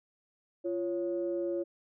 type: tone pair together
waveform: sine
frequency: 344.8 / 554.4 Hz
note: F4 / C#5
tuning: -22 / 0 cents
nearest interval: minor sixth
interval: 822 cents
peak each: -31 / -34 dBFS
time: 0.64-1.64 s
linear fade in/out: 20 ms
effects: tanh soft clip ceiling -22 dBFS